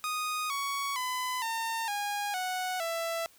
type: tone with pitch steps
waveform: sawtooth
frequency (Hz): 1241 / 1118.5 / 1008 / 908.5 / 818.8 / 737.9 / 665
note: D#6 / C#6 / B5 / A#5 / G#5 / F#5 / E5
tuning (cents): -5 / +15 / +35 / -45 / -25 / -5 / +15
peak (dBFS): -27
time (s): 0.04-3.26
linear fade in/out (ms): 0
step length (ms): 460
effects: white hiss -60 dBFS RMS until 3.38 s